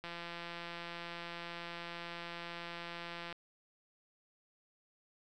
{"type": "click train", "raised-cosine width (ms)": 0.3, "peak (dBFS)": -28, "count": 563, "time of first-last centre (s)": [0.04, 3.327], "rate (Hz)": 171, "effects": []}